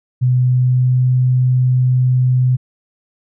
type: tone with pitch glide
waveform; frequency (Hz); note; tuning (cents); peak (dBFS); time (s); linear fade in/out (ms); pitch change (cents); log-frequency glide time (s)
sine; 125.9 to 127; B2 to B2; +34 to +49; -10; 0.21-2.57; 20; +15; 0.36-1.09
effects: none